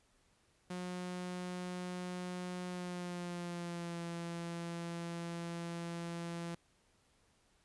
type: tone with pitch glide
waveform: sawtooth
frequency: 180 to 169.9 Hz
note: F#3 to F3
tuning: -47 to -47 cents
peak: -36 dBFS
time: 0.7-6.55 s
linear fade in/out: 5 ms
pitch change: -100 cents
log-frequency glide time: 2.68-4.01 s
effects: pink hiss -72 dBFS RMS until 7.64 s + resampled to 24000 Hz